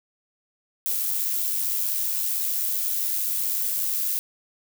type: noise with amplitude modulation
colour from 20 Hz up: violet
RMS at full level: -24 dBFS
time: 0.86-4.19 s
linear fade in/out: 0 ms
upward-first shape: sine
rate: 95.6 Hz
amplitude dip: 35%
effects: none